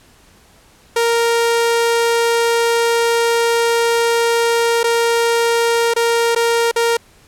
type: tone with dropouts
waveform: sawtooth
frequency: 465.6 Hz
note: A#4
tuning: 2 cents flat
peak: -9 dBFS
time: 0.96-6.97 s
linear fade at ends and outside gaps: 5 ms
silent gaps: 4.832-4.84 / 5.938-5.962 / 6.35-6.36 / 6.714-6.76 s
effects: pink hiss -49 dBFS RMS until 7.27 s + low-pass 12000 Hz 12 dB/octave